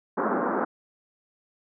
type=band-pass noise; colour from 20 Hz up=pink; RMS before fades=-26 dBFS; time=0.17-0.65 s; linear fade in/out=10 ms; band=200 to 1500 Hz; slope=48 dB/octave; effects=none